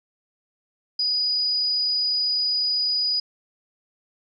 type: tone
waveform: sine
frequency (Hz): 4934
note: D#8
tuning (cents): -15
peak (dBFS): -20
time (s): 0.99-3.2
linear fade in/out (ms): 5
effects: none